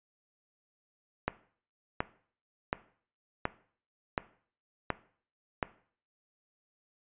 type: click train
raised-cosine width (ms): 0.5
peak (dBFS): -13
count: 7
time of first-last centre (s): 1.28-5.628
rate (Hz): 1.38
effects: noise-tail reverb RT60 0.5 s tail -17 dB re dry + resampled to 8000 Hz